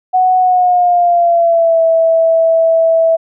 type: tone with pitch glide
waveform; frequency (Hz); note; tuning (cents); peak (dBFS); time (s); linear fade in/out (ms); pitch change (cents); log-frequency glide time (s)
sine; 740 to 655.5; F#5 to E5; 0 to -10; -7; 0.13-3.17; 20; -210; 0.38-1.82
effects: none